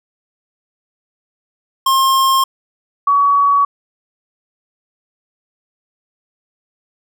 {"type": "tone pair in turn", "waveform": ["square", "sine"], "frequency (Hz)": [1067, 1130.4], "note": ["C6", "C#6"], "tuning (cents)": [34, 34], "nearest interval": "minor second", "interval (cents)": 100, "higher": "second", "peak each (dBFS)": [-11, -9], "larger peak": "second", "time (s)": [[1.86, 2.44], [3.07, 3.65]], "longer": "neither", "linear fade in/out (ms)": 5, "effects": []}